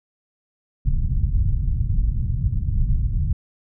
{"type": "low-pass noise", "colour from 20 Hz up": "pink", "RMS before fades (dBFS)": -20, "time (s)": [0.85, 3.33], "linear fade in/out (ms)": 5, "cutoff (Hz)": 130, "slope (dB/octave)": 24, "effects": []}